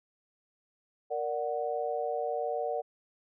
sine chord, Bb augmented, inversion none, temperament equal, 466.2 / 587.3 / 740 Hz, Bb4 / D5 / F#5, 0 / 0 / 0 cents, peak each -34 dBFS, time 1.1-2.82 s, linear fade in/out 20 ms, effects none

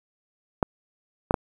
clicks, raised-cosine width 1 ms, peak -6 dBFS, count 3, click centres 0.628 / 1.309 / 1.342 s, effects 7-bit

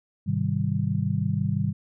sine chord, Ab major seventh, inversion none, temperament just, 103.83 / 129.78 / 155.74 / 194.67 Hz, Ab2 / C3 / Eb3 / G3, 0 / -14 / +2 / -12 cents, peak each -28 dBFS, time 0.26-1.73 s, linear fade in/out 20 ms, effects none

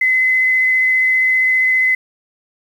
sine tone with vibrato, 2036 Hz, C7, 48 cents flat, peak -11 dBFS, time 0.01-1.95 s, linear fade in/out 5 ms, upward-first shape sine, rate 15 Hz, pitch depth 8 cents each way, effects 7-bit

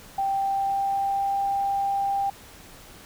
sine tone with pitch glide, 784 to 792.7 Hz, G5 to G5, 0 to +19 cents, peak -22 dBFS, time 0.18-2.3 s, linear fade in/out 5 ms, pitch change +19 cents, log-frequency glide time 0.33-1.46 s, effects pink hiss -47 dBFS RMS until 3.05 s

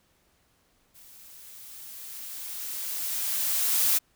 blue noise with level ramp, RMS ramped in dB -52 to -22 dBFS, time 0.94-3.99 s, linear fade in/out 20 ms, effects pink hiss -67 dBFS RMS until 4.15 s

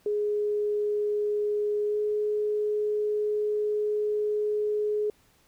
sine tone with pitch glide, 417 to 420.9 Hz, G#4 to G#4, +7 to +23 cents, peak -24 dBFS, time 0.06-5.1 s, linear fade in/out 2 ms, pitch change +16 cents, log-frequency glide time 1.87-1.98 s, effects pink hiss -63 dBFS RMS until 5.47 s

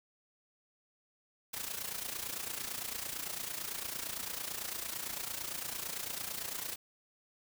white noise with amplitude modulation, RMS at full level -37 dBFS, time 1.53-6.76 s, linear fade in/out 10 ms, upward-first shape sine, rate 28.9 Hz, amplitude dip 70%, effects none

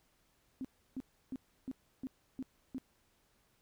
sine tone bursts, 261.6 Hz, C4, in tune, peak -37 dBFS, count 7, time 0.61-2.782 s, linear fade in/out 0 ms, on 36 ms, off 320 ms, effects pink hiss -73 dBFS RMS until 3.61 s

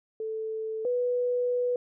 sine tone pair in turn, 440 / 492 Hz, A4 / B4, 0 / -7 cents, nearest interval major second, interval 193 cents, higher second, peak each -30 / -24 dBFS, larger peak second, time 0.2-0.85 / 0.85-1.76 s, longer second, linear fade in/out 2 ms, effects none

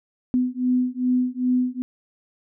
sine beating tone pair, 250 / 252.5 Hz, B3 / B3, +21 / +39 cents, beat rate 2.5 Hz, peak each -22 dBFS, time 0.34-1.82 s, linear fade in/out 0 ms, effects none

